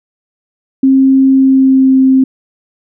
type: tone with pitch glide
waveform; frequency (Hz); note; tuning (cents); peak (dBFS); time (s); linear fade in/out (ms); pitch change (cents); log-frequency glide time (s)
sine; 267 to 263.5; C4 to C4; +35 to +12; -4; 0.83-2.24; 5; -23; 1.33-1.99
effects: none